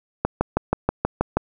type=click train; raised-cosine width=1 ms; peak=-4 dBFS; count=8; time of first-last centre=0.25-1.37 s; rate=6.25 Hz; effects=none